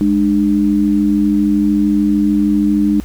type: tone pair together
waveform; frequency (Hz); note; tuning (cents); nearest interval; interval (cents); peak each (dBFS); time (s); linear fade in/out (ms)
sine; 207.7 / 300.8; G#3 / D4; 0 / +42; tritone; 642; -13; 0.01-3; 0
effects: added 60 Hz sine -28 dBFS peak until 3.04 s + pink hiss -41 dBFS RMS until 3.04 s